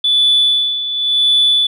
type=tone with tremolo; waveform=sine; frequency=3470 Hz; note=A7; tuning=25 cents flat; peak=-7 dBFS; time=0.04-1.67 s; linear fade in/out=5 ms; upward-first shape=sine; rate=0.92 Hz; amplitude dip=70%; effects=tanh soft clip ceiling -5 dBFS